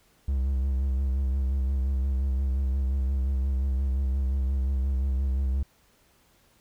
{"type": "tone with vibrato", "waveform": "triangle", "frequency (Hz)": 66.6, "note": "C2", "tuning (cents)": 31, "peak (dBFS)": -21, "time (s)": [0.28, 5.63], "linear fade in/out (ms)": 5, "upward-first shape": "sine", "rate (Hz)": 5.7, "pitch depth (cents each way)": 55, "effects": ["pink hiss -63 dBFS RMS until 6.6 s"]}